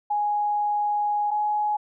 sine tone pair in turn, 830.6 / 839.3 Hz, G#5 / G#5, 0 / +18 cents, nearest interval unison, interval 18 cents, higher second, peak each -21 dBFS, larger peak neither, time 0.1-1.31 / 1.31-1.77 s, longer first, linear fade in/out 10 ms, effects none

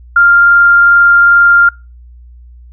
sine tone with frequency modulation, 1396.9 Hz, F6, in tune, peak -3 dBFS, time 0.16-1.69 s, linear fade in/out 5 ms, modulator 22.4 Hz, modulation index 0.25, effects noise-tail reverb RT60 0.3 s tail -26 dB re dry + added 60 Hz sine -33 dBFS peak until 2.72 s

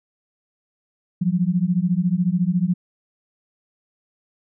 sine beating tone pair, 171.6 / 185.6 Hz, F3 / F#3, -30 / +6 cents, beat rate 14 Hz, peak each -20 dBFS, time 1.21-2.74 s, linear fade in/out 10 ms, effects none

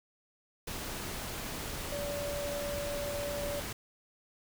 sine tone in noise, 576 Hz, D5, 34 cents flat, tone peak -35 dBFS, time 1.92-3.6 s, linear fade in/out 5 ms, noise pink, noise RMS -39 dBFS, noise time 0.67-3.73 s, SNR +1 dB, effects none

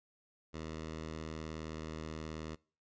10% pulse tone with pitch glide, 79.2 to 78.65 Hz, D#2 to D#2, +31 to +19 cents, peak -33 dBFS, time 0.53-2.56 s, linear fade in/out 20 ms, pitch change -12 cents, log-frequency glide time 0.92-2.14 s, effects noise-tail reverb RT60 0.4 s tail -24 dB re dry + resampled to 16000 Hz

